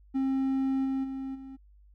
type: tone with level steps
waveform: triangle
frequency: 267.1 Hz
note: C4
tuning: 36 cents sharp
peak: -23 / -25 / -31 / -39 dBFS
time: 0.14-1.57 s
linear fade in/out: 20 ms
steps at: 0.84 / 1.03 / 1.34 s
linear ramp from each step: 20 ms
effects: added 50 Hz sine -54 dBFS peak until 1.94 s